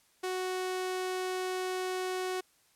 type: tone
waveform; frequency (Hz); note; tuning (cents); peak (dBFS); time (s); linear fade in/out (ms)
sawtooth; 370; F#4; 0; -28; 0.23-2.41; 10
effects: white hiss -67 dBFS RMS until 2.75 s + low-pass 12000 Hz 12 dB/octave